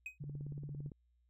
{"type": "tone with exponential decay", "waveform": "triangle", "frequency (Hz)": 2517, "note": "D#7", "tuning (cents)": 19, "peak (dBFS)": -36, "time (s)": [0.06, 0.18], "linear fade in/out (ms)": 2, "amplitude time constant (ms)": 25}
{"type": "tone with tremolo", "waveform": "sine", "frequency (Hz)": 143.9, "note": "D3", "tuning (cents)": -35, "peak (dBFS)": -40, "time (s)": [0.2, 0.9], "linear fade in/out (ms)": 10, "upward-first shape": "sine", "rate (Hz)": 14, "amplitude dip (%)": 35}
{"type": "click train", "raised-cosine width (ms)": 3, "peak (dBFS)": -37, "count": 13, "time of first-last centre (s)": [0.24, 0.918], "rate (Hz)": 17.7}
{"effects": ["added 60 Hz sine -70 dBFS peak until 1.29 s"]}